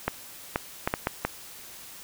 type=clicks; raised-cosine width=0.5 ms; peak=-9 dBFS; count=6; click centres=0.08 / 0.559 / 0.875 / 0.939 / 1.071 / 1.25 s; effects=white hiss -45 dBFS RMS until 2.03 s